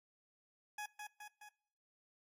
20% pulse tone with echo, 838 Hz, G#5, 15 cents sharp, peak -37 dBFS, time 0.78-0.86 s, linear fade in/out 5 ms, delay 210 ms, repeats 3, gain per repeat -4 dB, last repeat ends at 1.49 s, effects noise-tail reverb RT60 0.8 s tail -25 dB re dry + AAC 48 kbps

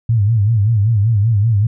sine tone with vibrato, 107.9 Hz, A2, 33 cents flat, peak -10 dBFS, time 0.09-1.67 s, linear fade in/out 5 ms, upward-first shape sine, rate 5.2 Hz, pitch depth 150 cents each way, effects none

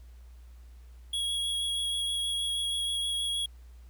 square tone with vibrato, 3322 Hz, G#7, in tune, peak -29 dBFS, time 1.13-3.46 s, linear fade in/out 5 ms, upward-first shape sine, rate 6.3 Hz, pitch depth 11 cents each way, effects added 60 Hz sine -47 dBFS peak until 3.89 s + pink hiss -66 dBFS RMS until 3.89 s

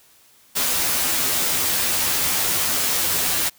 white noise with comb filter, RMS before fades -21 dBFS, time 0.55-3.5 s, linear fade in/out 20 ms, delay 12 ms, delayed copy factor +0.8, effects white hiss -54 dBFS RMS until 3.58 s

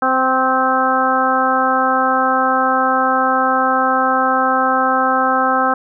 harmonic tone with a mistuned harmonic, 260 Hz, C4, 11 cents flat, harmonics 1 / 2 / 3 / 4 / 5 / 6, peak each -22 / -21 / -18 / -20 / -17 / -22 dBFS, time 0.02-5.74 s, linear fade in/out 5 ms, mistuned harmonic 4, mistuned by +24 cents, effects none

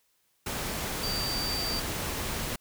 sine tone in noise, 4646 Hz, D8, 20 cents flat, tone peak -31 dBFS, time 1.03-1.8 s, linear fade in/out 5 ms, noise pink, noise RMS -33 dBFS, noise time 0.46-2.56 s, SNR -1 dB, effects white hiss -71 dBFS RMS until 2.6 s

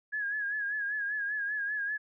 sine tone with vibrato, 1668 Hz, G#6, 7 cents sharp, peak -30 dBFS, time 0.12-1.98 s, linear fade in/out 20 ms, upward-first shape sine, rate 5.1 Hz, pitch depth 60 cents each way, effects none

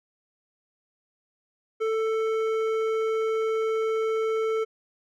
sine tone with hard clipping, 442.6 Hz, A4, 10 cents sharp, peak -25 dBFS, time 1.8-4.65 s, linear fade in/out 20 ms, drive 10 dB, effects none

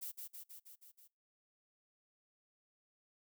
violet noise with echo, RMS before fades -44 dBFS, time 0.01-0.12 s, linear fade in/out 20 ms, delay 160 ms, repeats 6, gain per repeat -3 dB, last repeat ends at 1.08 s, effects noise-tail reverb RT60 0.3 s tail -25 dB re dry

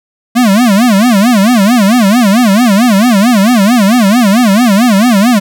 square tone with vibrato, 220 Hz, A3, in tune, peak -5 dBFS, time 0.35-5.4 s, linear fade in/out 20 ms, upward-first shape sine, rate 4.5 Hz, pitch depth 240 cents each way, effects none

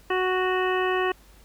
harmonic tone, 370 Hz, F#4, in tune, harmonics 1 / 2 / 3 / 4 / 5 / 7 / 8, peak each -24 / -30 / -29 / -35 / -30 / -35 / -38 dBFS, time 0.1-1.12 s, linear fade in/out 5 ms, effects added 50 Hz sine -53 dBFS peak until 1.44 s + pink hiss -56 dBFS RMS until 1.44 s

